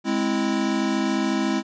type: chord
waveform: square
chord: Ab augmented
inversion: none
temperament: equal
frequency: 207.7 / 261.6 / 329.6 Hz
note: Ab3 / C4 / E4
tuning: 0 / 0 / 0 cents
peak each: -26 dBFS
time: 0.04-1.63 s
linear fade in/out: 50 ms
effects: resampled to 16000 Hz